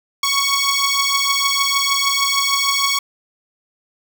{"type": "beating tone pair", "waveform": "10% pulse", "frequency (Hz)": [1108.7, 1115.2], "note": ["C#6", "C#6"], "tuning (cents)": [0, 10], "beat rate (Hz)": 6.5, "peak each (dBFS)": -10, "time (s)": [0.23, 2.99], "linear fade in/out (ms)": 5, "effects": []}